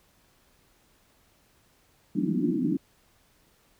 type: band-pass noise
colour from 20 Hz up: white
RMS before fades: -26 dBFS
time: 2.15-2.77 s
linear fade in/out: 10 ms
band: 160 to 340 Hz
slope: 96 dB/octave
effects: pink hiss -64 dBFS RMS until 3.79 s